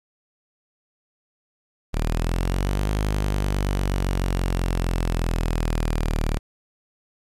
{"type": "exponential two-way sweep", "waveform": "sawtooth", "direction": "up then down", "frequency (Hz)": [37.73, 51.91, 37.73], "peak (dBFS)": -17, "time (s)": [1.93, 6.39], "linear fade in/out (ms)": 20, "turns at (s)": 2.93, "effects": ["resampled to 32000 Hz", "9-bit"]}